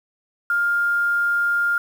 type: tone with quantisation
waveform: sine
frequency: 1405 Hz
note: F6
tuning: 10 cents sharp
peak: -17 dBFS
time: 0.5-1.78 s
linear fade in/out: 2 ms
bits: 7
effects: none